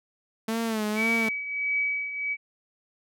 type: tone with vibrato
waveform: sawtooth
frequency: 220 Hz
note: A3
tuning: in tune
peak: -22 dBFS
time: 0.48-1.29 s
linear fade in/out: 5 ms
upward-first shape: sine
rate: 1.9 Hz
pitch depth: 73 cents each way
type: tone with tremolo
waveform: sine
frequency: 2279 Hz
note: C#7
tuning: 47 cents sharp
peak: -22 dBFS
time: 0.95-2.37 s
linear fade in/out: 50 ms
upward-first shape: triangle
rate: 1.5 Hz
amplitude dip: 70%
effects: none